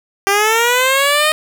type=linear sweep; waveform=10% pulse; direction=up; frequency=391 to 622.3 Hz; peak=-3 dBFS; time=0.27-1.32 s; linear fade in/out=0 ms; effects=none